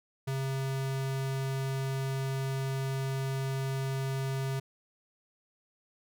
square tone, 134.4 Hz, C3, 47 cents sharp, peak -31 dBFS, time 0.27-4.6 s, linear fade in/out 10 ms, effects none

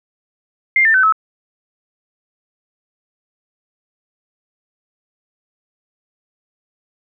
sine tone with pitch steps, 2106 / 1791.5 / 1524 / 1296.4 Hz, C7 / A6 / G6 / E6, +11 / +31 / -49 / -29 cents, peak -9 dBFS, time 0.76-1.124 s, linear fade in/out 2 ms, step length 91 ms, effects none

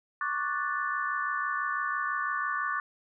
sine chord, D major seventh, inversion third, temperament equal, 1108.7 / 1174.7 / 1480 / 1760 Hz, C#6 / D6 / F#6 / A6, 0 / 0 / 0 / 0 cents, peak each -34 / -33 / -34 / -34 dBFS, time 0.21-2.8 s, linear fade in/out 2 ms, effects none

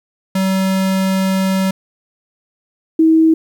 square / sine tone pair in turn, 190.5 / 321.2 Hz, G3 / E4, -49 / -45 cents, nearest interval major sixth, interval 904 cents, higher second, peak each -14 / -7 dBFS, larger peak second, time 0.35-1.71 / 2.99-3.34 s, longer first, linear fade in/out 5 ms, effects 8-bit

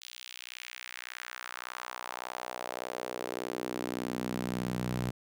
sawtooth tone with high-pass filter sweep, 61.74 Hz, B1, in tune, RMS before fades -38 dBFS, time 0.01-5.11 s, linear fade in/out 10 ms, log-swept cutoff 3600 to 130 Hz, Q 1.8, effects none

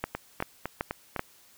two click trains, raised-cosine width 0.5 ms, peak -13 / -16 dBFS, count 4 / 5, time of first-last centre 0.04-1.194 / 0.15-1.163 s, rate 2.6 / 3.95 Hz, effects white hiss -58 dBFS RMS until 1.57 s

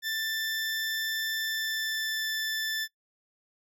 20% pulse tone with pitch glide, 1772 to 1760.8 Hz, A6 to A6, +12 to +1 cents, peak -24 dBFS, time 0.02-2.88 s, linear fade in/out 50 ms, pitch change -11 cents, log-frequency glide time 1.41-2.28 s, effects noise-tail reverb RT60 0.1 s tail -20 dB re dry

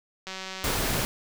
click train, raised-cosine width 0.2 ms, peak -19 dBFS, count 89, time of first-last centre 0.27-0.736 s, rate 189 Hz
pink noise, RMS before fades -27 dBFS, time 0.64-1.05 s, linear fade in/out 0 ms
effects none

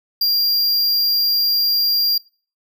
square tone, 4775 Hz, D8, 28 cents sharp, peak -15 dBFS, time 0.21-2.18 s, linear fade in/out 5 ms, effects noise-tail reverb RT60 0.4 s tail -22 dB re dry

